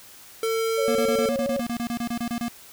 square tone, 450.2 Hz, A4, 40 cents sharp, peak -23 dBFS, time 0.43-1.29 s, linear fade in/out 2 ms
sine tone with vibrato, 552 Hz, C#5, 7 cents flat, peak -24 dBFS, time 0.77-1.61 s, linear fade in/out 20 ms, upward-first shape sine, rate 13 Hz, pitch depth 36 cents each way
square tone bursts, 236.5 Hz, A#3, 25 cents sharp, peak -26 dBFS, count 16, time 0.88-2.482 s, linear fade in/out 0 ms, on 72 ms, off 30 ms
effects white hiss -47 dBFS RMS until 2.72 s

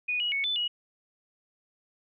sine tone with pitch steps, 2470 / 2910 / 2214 / 3505 / 2907 Hz, D#7 / F#7 / C#7 / A7 / F#7, -13 / -29 / -3 / -7 / -31 cents, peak -26 dBFS, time 0.08-0.68 s, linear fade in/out 10 ms, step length 120 ms, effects none

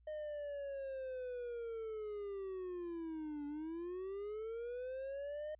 triangle linear two-way sweep, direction down then up, 617 to 287.3 to 617 Hz, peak -39 dBFS, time 0.07-5.55 s, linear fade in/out 5 ms, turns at 3.46 s, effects added 59 Hz sine -65 dBFS peak until 5.59 s + resampled to 8000 Hz

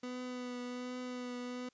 30% pulse tone with vibrato, 248.5 Hz, B3, 11 cents sharp, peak -37 dBFS, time 0.03-1.69 s, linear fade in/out 5 ms, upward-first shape triangle, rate 1.3 Hz, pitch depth 21 cents each way, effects white hiss -74 dBFS RMS until 1.73 s + resampled to 16000 Hz

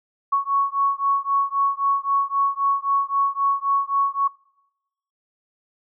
sine beating tone pair, 1108.7 / 1112.5 Hz, C#6 / C#6, 0 / +6 cents, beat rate 3.8 Hz, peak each -21 dBFS, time 0.32-4.28 s, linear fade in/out 10 ms, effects noise-tail reverb RT60 0.9 s tail -24 dB re dry

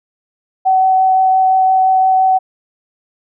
sine tone with vibrato, 756 Hz, F#5, 37 cents sharp, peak -8 dBFS, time 0.65-2.39 s, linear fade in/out 20 ms, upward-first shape triangle, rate 5.8 Hz, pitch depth 9 cents each way, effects none

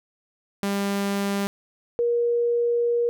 sawtooth / sine tone pair in turn, 199.5 / 474.5 Hz, G3 / A#4, +31 / +31 cents, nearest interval octave + minor third, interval 1500 cents, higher second, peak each -19 dBFS, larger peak neither, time 0.63-1.47 / 1.99-3.09 s, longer second, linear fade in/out 0 ms, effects none

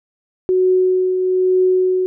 sine tone with tremolo, 370 Hz, F#4, in tune, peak -10 dBFS, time 0.49-2.06 s, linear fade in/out 0 ms, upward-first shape triangle, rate 1.1 Hz, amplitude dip 45%, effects none

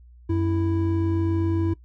triangle tone pair together, 92.38 / 329.6 Hz, F#2 / E4, -2 / 0 cents, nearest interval octave + minor seventh, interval 2202 cents, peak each -21 dBFS, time 0.29-1.74 s, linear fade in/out 10 ms, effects noise-tail reverb RT60 0.1 s tail -19 dB re dry + added 60 Hz sine -46 dBFS peak until 1.84 s

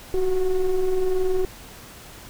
triangle ring-modulated tone, 181.3 Hz, F#3, 35 cents flat, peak -13 dBFS, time 0.14-1.45 s, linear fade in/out 2 ms, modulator 192 Hz, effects pink hiss -43 dBFS RMS until 2.29 s

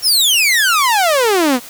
sawtooth exponential sweep, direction down, 5620 to 232.2 Hz, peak -7 dBFS, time 0.02-1.6 s, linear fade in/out 50 ms, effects white hiss -35 dBFS RMS until 1.69 s

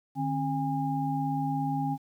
sine tone cluster, 151.2 / 268.2 / 814 Hz, D#3 / C4 / G#5, -49 / +43 / -35 cents, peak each -31 dBFS, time 0.15-1.98 s, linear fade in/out 50 ms, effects 10-bit

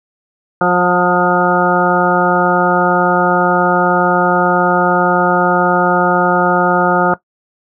harmonic tone with a mistuned harmonic, 178.1 Hz, F3, 34 cents sharp, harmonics 1 / 2 / 3 / 4 / 5 / 7 / 8, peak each -17 / -17 / -17 / -17 / -17 / -17 / -17 dBFS, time 0.61-7.14 s, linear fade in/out 2 ms, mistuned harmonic 4, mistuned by +17 cents, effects noise-tail reverb RT60 0.1 s tail -17 dB re dry

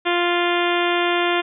harmonic tone, 349.2 Hz, F4, in tune, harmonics 1 / 2 / 3 / 4 / 5 / 6 / 7 / 8 / 9 / 10, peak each -21 / -24 / -26 / -27 / -28 / -29 / -29 / -30 / -31 / -31 dBFS, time 0.05-1.42 s, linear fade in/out 20 ms, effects none

